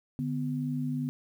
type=tone pair together; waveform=sine; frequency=148 / 250.3 Hz; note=D3 / B3; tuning=+14 / +23 cents; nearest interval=major sixth; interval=909 cents; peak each=-32 / -31 dBFS; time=0.19-1.09 s; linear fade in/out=0 ms; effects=10-bit